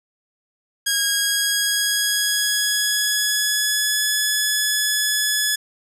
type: tone with pitch glide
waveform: 10% pulse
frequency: 1638 to 1706.6 Hz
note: G#6 to G#6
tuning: -24 to +47 cents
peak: -9 dBFS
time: 0.86-5.56 s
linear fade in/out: 10 ms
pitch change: +71 cents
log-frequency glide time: 1.04-4.05 s
effects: none